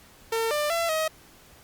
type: tone with pitch steps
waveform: sawtooth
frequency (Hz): 452.9 / 595 / 673 / 632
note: A#4 / D5 / E5 / D#5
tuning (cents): -50 / +22 / +36 / +27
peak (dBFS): -20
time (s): 0.32-1.08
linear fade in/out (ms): 5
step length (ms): 190
effects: pink hiss -53 dBFS RMS until 1.63 s + Opus 48 kbps